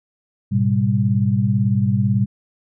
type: tone cluster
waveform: sine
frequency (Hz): 107.8 / 125.9 / 197.6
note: A2 / B2 / G3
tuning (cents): -35 / +34 / +14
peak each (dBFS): -19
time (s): 0.51-2.26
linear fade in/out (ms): 20
effects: none